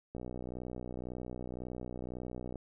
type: click train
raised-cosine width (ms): 2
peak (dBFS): -28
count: 150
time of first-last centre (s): 0.15-2.557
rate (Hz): 61.9
effects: none